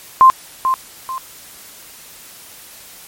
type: tone with echo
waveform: sine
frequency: 1046.5 Hz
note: C6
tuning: in tune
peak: -3 dBFS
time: 0.21-0.3 s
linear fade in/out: 0 ms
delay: 440 ms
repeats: 2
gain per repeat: -9 dB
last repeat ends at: 1.18 s
effects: white hiss -39 dBFS RMS until 3.07 s + MP3 64 kbps